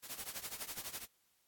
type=noise with tremolo; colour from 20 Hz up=white; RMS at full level=-41 dBFS; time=0.02-1.07 s; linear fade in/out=50 ms; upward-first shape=triangle; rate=12 Hz; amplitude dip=90%; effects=white hiss -75 dBFS RMS until 1.47 s + AAC 64 kbps